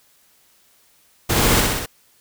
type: noise with echo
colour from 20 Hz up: pink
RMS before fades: -19 dBFS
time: 1.29-1.61 s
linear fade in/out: 10 ms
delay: 63 ms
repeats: 4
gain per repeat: -2 dB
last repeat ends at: 1.862 s
effects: white hiss -57 dBFS RMS until 2.2 s